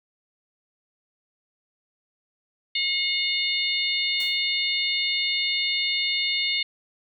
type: harmonic tone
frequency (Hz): 720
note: F#5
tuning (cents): -47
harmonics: 3 / 4 / 5 / 6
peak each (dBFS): -27 / -29 / -27 / -29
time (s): 2.75-6.63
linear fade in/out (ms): 5
type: noise with exponential decay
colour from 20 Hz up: white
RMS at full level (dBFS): -39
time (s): 4.2-4.5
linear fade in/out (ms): 2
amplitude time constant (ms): 64
effects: none